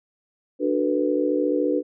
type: chord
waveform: sine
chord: B minor seventh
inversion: first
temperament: just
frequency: 296.3 / 370.4 / 444.5 / 493.9 Hz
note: D4 / F#4 / A4 / B4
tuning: +15 / +2 / +18 / 0 cents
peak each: -23 / -26 / -28 / -24 dBFS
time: 0.59-1.83 s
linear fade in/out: 50 ms
effects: none